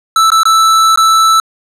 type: tone with dropouts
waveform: square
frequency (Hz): 1318.5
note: E6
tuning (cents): 0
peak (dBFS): -6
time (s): 0.16-1.4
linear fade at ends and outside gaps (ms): 2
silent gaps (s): 0.303-0.318 / 0.433-0.454 / 0.959-0.974
effects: low-pass 10000 Hz 12 dB/octave